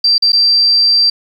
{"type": "tone with dropouts", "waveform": "sine", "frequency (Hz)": 4699, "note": "D8", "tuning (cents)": 0, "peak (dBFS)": -7, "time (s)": [0.04, 1.1], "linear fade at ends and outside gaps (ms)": 5, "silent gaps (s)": [[0.181, 0.222], [0.321, 0.33]], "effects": ["7-bit"]}